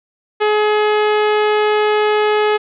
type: tone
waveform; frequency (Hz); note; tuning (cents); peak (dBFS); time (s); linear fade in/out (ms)
sawtooth; 423.1; G#4; +32; -8; 0.4-2.58; 20
effects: resampled to 8000 Hz + 8-bit